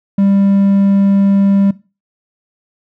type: tone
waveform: triangle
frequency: 197.7 Hz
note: G3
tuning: 15 cents sharp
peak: -6 dBFS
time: 0.18-1.71 s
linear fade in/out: 5 ms
effects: noise-tail reverb RT60 0.3 s tail -19 dB re dry